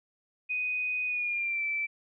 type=tone with pitch glide; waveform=sine; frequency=2493 to 2326 Hz; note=D#7 to D7; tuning=+3 to -17 cents; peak=-28 dBFS; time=0.49-1.87 s; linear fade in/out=20 ms; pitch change=-120 cents; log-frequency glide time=1.06-1.64 s; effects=none